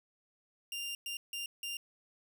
sawtooth tone bursts at uneven times, 2794 Hz, F7, in tune, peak -34 dBFS, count 4, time 0.72-0.95 / 1.06-1.17 / 1.33-1.46 / 1.63-1.77 s, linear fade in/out 2 ms, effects none

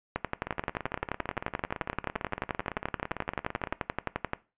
two click trains, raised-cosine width 0.5 ms, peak -13 / -19 dBFS, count 49 / 59, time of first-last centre 0.16-4.334 / 0.47-3.728 s, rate 11.5 / 17.8 Hz, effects noise-tail reverb RT60 0.3 s tail -19 dB re dry + resampled to 8000 Hz

